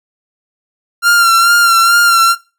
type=tone with vibrato; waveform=45% pulse; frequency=1380 Hz; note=F6; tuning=21 cents flat; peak=-6 dBFS; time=1.02-2.36 s; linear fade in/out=50 ms; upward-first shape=sine; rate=2.3 Hz; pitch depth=36 cents each way; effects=noise-tail reverb RT60 0.3 s tail -20 dB re dry